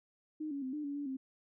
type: tone with pitch steps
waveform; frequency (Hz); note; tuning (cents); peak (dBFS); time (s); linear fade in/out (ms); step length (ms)
sine; 307.9 / 280.5 / 259.9 / 299.7 / 283.9 / 287.7 / 264.8; D#4 / C#4 / C4 / D4 / C#4 / D4 / C4; -18 / +21 / -11 / +35 / +41 / -36 / +21; -36; 0.4-1.17; 10; 110
effects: none